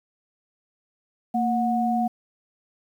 sine tone pair together, 230 / 730.2 Hz, A#3 / F#5, -23 / -23 cents, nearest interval octave + minor sixth, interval 2000 cents, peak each -23 dBFS, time 1.34-2.08 s, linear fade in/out 10 ms, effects 9-bit

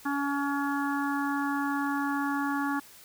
harmonic tone, 282.2 Hz, C#4, 31 cents sharp, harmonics 1 / 3 / 4 / 5 / 6, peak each -29 / -34 / -35 / -36 / -37 dBFS, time 0.05-2.8 s, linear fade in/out 10 ms, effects white hiss -52 dBFS RMS until 3.04 s

